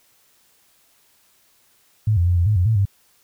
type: tone with pitch steps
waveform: sine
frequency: 107.6 / 86.6 / 88.7 / 86.3 / 106.4 / 89.2 / 111.8 / 98.9 Hz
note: A2 / F2 / F2 / F2 / G#2 / F2 / A2 / G2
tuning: -38 / -14 / +27 / -20 / +42 / +37 / +28 / +16 cents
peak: -14 dBFS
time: 2.07-2.854 s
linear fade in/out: 5 ms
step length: 98 ms
effects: white hiss -59 dBFS RMS until 3.23 s